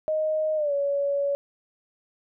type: tone with pitch glide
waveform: sine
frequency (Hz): 622.3 to 564.1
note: D#5 to C#5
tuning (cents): 0 to +30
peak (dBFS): -22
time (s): 0.08-1.35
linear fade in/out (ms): 0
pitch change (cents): -170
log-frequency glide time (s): 0.56-0.73
effects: none